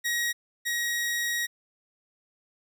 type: tone pair in turn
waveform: sawtooth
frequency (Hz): 1895 / 1895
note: A#6 / A#6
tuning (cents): +28 / +28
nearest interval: unison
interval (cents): 0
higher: neither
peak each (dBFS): -22 / -23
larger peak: first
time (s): 0.04-0.33 / 0.65-1.47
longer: second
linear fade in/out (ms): 20
effects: none